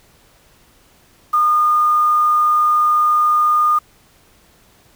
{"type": "tone with quantisation", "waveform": "sine", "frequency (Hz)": 1219, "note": "D#6", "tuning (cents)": -36, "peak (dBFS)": -11, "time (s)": [1.33, 3.79], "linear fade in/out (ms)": 10, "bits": 6, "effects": ["pink hiss -52 dBFS RMS until 4.95 s"]}